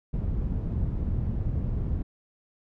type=low-pass noise; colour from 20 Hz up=white; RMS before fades=-28 dBFS; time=0.13-2.03 s; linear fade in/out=10 ms; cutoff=100 Hz; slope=12 dB/octave; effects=none